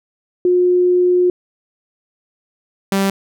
sine / sawtooth tone pair in turn, 359.1 / 195.46 Hz, F4 / G3, +48 / -5 cents, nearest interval major seventh, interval 1053 cents, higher first, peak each -10 / -10 dBFS, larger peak neither, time 0.45-1.3 / 2.92-3.1 s, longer first, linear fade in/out 2 ms, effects none

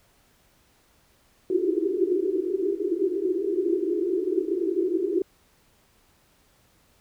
pink band-pass noise, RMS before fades -25 dBFS, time 1.5-5.22 s, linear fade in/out 2 ms, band 330 to 400 Hz, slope 96 dB/octave, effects pink hiss -62 dBFS RMS until 7 s

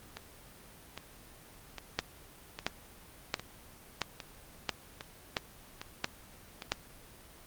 two click trains, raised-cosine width 0.2 ms, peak -11 / -22 dBFS, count 8 / 9, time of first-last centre 1.99-6.72 / 0.17-6.622 s, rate 1.48 / 1.24 Hz, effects pink hiss -54 dBFS RMS until 7.46 s + Opus 24 kbps

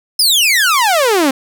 sawtooth exponential sweep, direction down, 5274 to 256.7 Hz, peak -6 dBFS, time 0.19-1.31 s, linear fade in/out 5 ms, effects none

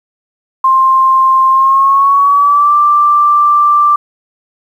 sine tone with pitch glide, 1055 to 1177.4 Hz, C6 to D6, +14 to +4 cents, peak -5 dBFS, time 0.64-3.96 s, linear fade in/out 5 ms, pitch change +190 cents, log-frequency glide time 1.49-2.75 s, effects 7-bit

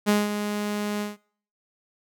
sawtooth tone with ADSR envelope, 207.7 Hz, G#3, in tune, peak -13 dBFS, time 0.06-1.17 s, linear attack 30 ms, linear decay 190 ms, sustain -9 dB, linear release 160 ms, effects noise-tail reverb RT60 0.5 s tail -22 dB re dry

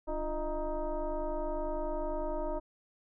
sine tone with frequency modulation, 295.5 Hz, D4, 11 cents sharp, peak -31 dBFS, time 0.07-2.6 s, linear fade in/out 20 ms, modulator 320 Hz, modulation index 1.9, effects none

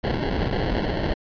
pink noise with sample-and-hold, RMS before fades -24 dBFS, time 0.03-1.14 s, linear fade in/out 10 ms, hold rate 1225 Hz, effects resampled to 11025 Hz

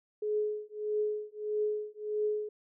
sine tone with tremolo, 423 Hz, G#4, 32 cents sharp, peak -26 dBFS, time 0.22-2.49 s, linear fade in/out 5 ms, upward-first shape triangle, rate 1.6 Hz, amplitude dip 100%, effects none

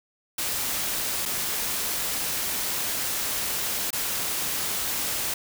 white noise with dropouts, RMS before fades -28 dBFS, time 0.38-5.34 s, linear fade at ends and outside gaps 5 ms, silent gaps 1.255-1.258 / 3.906-3.929 s, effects none

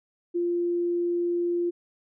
sine tone, 347.4 Hz, F4, 9 cents flat, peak -23 dBFS, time 0.34-1.71 s, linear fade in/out 20 ms, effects none

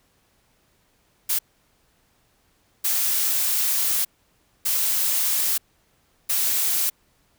blue noise bursts at uneven times, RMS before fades -22 dBFS, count 4, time 1.29-1.39 / 2.84-4.05 / 4.65-5.58 / 6.29-6.9 s, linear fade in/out 10 ms, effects pink hiss -64 dBFS RMS until 7.38 s

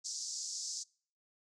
pink band-pass noise, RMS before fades -41 dBFS, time 0.04-0.84 s, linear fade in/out 20 ms, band 4900 to 7400 Hz, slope 48 dB/octave, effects noise-tail reverb RT60 0.5 s tail -26 dB re dry

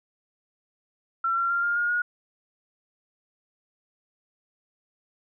sine tone with pitch steps, 1354 / 1371.3 / 1388.9 / 1406.6 / 1424.6 / 1442.8 Hz, E6 / F6 / F6 / F6 / F6 / F#6, +46 / -32 / -10 / +12 / +34 / -44 cents, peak -22 dBFS, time 1.24-2.02 s, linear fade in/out 5 ms, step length 130 ms, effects none

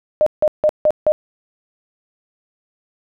sine tone bursts, 610 Hz, D#5, 34 cents flat, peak -10 dBFS, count 5, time 0.21-1.12 s, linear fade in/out 0 ms, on 54 ms, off 160 ms, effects none

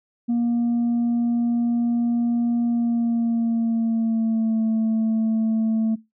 sine tone with pitch glide, 236.6 to 222 Hz, A#3 to A3, +26 to +16 cents, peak -16 dBFS, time 0.28-5.96 s, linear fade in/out 20 ms, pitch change -110 cents, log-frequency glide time 2.64-4.61 s, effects noise-tail reverb RT60 0.2 s tail -20 dB re dry + tanh soft clip ceiling -17 dBFS

